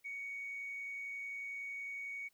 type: tone with amplitude modulation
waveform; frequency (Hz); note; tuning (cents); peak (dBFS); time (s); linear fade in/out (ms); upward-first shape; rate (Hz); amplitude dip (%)
sine; 2236; C#7; +14; -38; 0.04-2.29; 20; sine; 111; 35
effects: tanh soft clip ceiling -36 dBFS + white hiss -75 dBFS RMS until 2.33 s